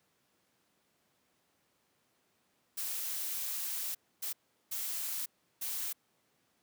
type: noise bursts at uneven times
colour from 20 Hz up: blue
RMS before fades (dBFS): -37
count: 4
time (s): 2.77-3.95 / 4.22-4.33 / 4.71-5.26 / 5.61-5.93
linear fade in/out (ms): 10
effects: pink hiss -74 dBFS RMS until 6.62 s + high-pass 150 Hz 12 dB/octave